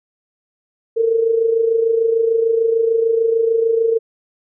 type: tone with amplitude modulation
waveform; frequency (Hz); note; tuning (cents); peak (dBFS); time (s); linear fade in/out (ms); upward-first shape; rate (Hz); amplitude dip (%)
sine; 455; A#4; -42; -10; 0.96-3.99; 20; sine; 26.7; 60
effects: none